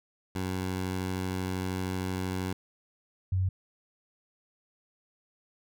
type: tone pair in turn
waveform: 15% pulse / sine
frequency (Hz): 92.9 / 93.49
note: F#2 / F#2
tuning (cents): +7 / +18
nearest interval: unison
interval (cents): 11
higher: second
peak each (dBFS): -24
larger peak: neither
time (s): 0.35-2.53 / 3.32-3.49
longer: first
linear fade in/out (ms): 5
effects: none